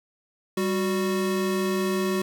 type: tone pair together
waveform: square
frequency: 196 / 368.6 Hz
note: G3 / F#4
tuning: 0 / -7 cents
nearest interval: major seventh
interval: 1093 cents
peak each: -27 / -26 dBFS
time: 0.57-2.22 s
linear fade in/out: 5 ms
effects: 10-bit